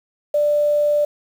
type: tone with quantisation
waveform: sine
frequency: 590 Hz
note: D5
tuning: 8 cents sharp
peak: -14 dBFS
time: 0.34-1.05 s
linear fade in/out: 5 ms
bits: 7
effects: none